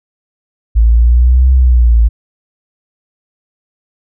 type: exponential two-way sweep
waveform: sine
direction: up then down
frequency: 55 to 65.2 to 55 Hz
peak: -4 dBFS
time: 0.75-2.09 s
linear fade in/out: 20 ms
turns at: 1.52 s
effects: none